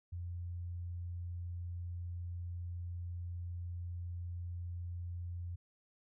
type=tone; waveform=sine; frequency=87.31 Hz; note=F2; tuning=in tune; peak=-39 dBFS; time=0.12-5.56 s; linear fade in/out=10 ms; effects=none

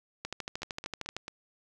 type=two click trains; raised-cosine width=0.2 ms; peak=-18 / -22 dBFS; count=13 / 4; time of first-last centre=0.25-1.166 / 0.62-1.281 s; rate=13.1 / 4.54 Hz; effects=none

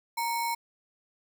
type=tone with sample-and-hold; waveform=sine; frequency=932.3 Hz; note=A#5; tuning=in tune; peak=-27 dBFS; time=0.17-0.55 s; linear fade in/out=10 ms; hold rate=3150 Hz; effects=none

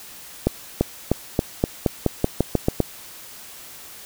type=accelerating click train; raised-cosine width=2 ms; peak=-3 dBFS; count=12; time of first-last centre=0.47-2.803 s; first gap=340 ms; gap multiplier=0.9; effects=white hiss -41 dBFS RMS until 4.05 s

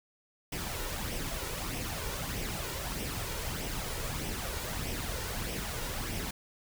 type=noise with flanger; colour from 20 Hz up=pink; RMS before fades=-36 dBFS; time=0.52-6.31 s; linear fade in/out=5 ms; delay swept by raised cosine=0.35 to 2.15 ms; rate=1.6 Hz; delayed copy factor=+0.5; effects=none

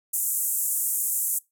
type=band-pass noise; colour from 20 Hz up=white; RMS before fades=-26 dBFS; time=0.13-1.39 s; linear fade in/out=10 ms; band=7200 to 15000 Hz; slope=48 dB/octave; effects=noise-tail reverb RT60 0.2 s tail -23 dB re dry

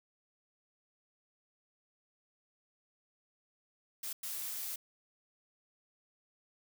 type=noise bursts at uneven times; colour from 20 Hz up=blue; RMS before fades=-40 dBFS; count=2; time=4.03-4.13 / 4.23-4.76 s; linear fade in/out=5 ms; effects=none

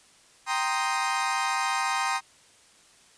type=chord; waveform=30% pulse; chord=C minor seventh; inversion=second; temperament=equal; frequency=784 / 932.3 / 1046.5 / 1244.5 Hz; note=G5 / Bb5 / C6 / Eb6; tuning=0 / 0 / 0 / 0 cents; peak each=-28 dBFS; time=0.46-2.21 s; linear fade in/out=50 ms; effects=white hiss -57 dBFS RMS until 3.17 s + resampled to 22050 Hz

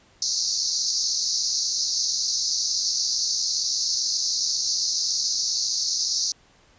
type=band-pass noise; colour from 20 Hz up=white; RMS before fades=-25 dBFS; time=0.22-6.32 s; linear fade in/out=2 ms; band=4200 to 6400 Hz; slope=96 dB/octave; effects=pink hiss -57 dBFS RMS until 6.78 s + resampled to 16000 Hz

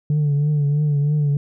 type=tone with vibrato; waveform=sine; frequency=146.83 Hz; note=D3; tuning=in tune; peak=-13 dBFS; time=0.1-1.37 s; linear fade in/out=2 ms; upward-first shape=triangle; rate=3.1 Hz; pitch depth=61 cents each way; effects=tanh soft clip ceiling -14 dBFS

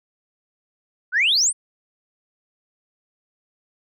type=exponential sweep; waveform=sine; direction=up; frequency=1412 to 9460 Hz; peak=-14 dBFS; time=1.12-1.53 s; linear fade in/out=50 ms; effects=tanh soft clip ceiling -11 dBFS

